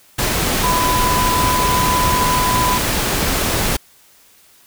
sine tone in noise, 999 Hz, B5, 20 cents sharp, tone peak -16 dBFS, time 0.63-2.78 s, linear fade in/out 10 ms, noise pink, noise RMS -18 dBFS, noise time 0.18-3.77 s, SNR -1 dB, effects white hiss -50 dBFS RMS until 4.66 s

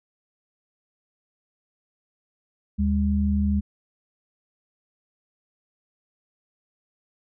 sine tone pair together, 76 / 202.9 Hz, D#2 / G#3, -40 / -40 cents, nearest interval octave + perfect fourth, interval 1700 cents, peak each -22 dBFS, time 2.78-3.61 s, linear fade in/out 20 ms, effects none

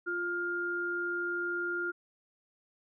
sine tone pair together, 349.2 / 1406.9 Hz, F4 / F6, 0 / +12 cents, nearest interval 2 octaves, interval 2412 cents, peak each -36 / -32 dBFS, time 0.06-1.92 s, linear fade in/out 20 ms, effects none

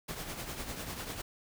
pink noise with tremolo, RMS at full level -38 dBFS, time 0.08-1.22 s, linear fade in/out 10 ms, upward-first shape triangle, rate 10 Hz, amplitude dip 60%, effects none

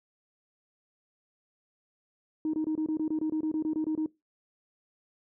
sine tone bursts, 312.3 Hz, D#4, 7 cents sharp, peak -25 dBFS, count 15, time 2.45-4.061 s, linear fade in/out 2 ms, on 85 ms, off 24 ms, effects noise-tail reverb RT60 0.2 s tail -21 dB re dry + tanh soft clip ceiling -23 dBFS

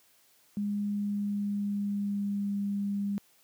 sine tone with pitch glide, 204.8 to 201.2 Hz, G#3 to G3, -24 to +45 cents, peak -28 dBFS, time 0.57-3.18 s, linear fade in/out 0 ms, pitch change -31 cents, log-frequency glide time 0.84-2.56 s, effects white hiss -64 dBFS RMS until 3.43 s + high-pass 100 Hz 12 dB/octave

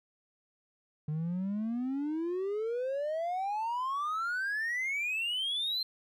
triangle exponential sweep, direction up, 148.8 to 4172 Hz, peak -28 dBFS, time 1.08-5.83 s, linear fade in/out 5 ms, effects tanh soft clip ceiling -25 dBFS

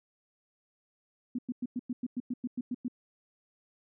sine tone bursts, 246.9 Hz, B3, in tune, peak -30 dBFS, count 12, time 1.35-2.882 s, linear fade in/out 5 ms, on 36 ms, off 100 ms, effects none

